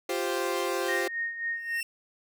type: chord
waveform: sawtooth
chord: F suspended second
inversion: none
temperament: equal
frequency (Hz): 349.2 / 392 / 523.3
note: F4 / G4 / C5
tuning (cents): 0 / 0 / 0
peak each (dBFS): -28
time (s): 0.09-1.08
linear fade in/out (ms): 5
type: tone with tremolo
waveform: sine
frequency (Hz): 1853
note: A#6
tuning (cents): -11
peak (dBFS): -27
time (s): 0.88-1.81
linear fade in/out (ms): 10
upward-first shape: sine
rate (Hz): 3.7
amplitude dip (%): 65
type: tone with exponential growth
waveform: sawtooth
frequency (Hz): 2706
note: E7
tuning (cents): +45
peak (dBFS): -27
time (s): 1.53-1.83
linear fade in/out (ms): 2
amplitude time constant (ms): 64
effects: none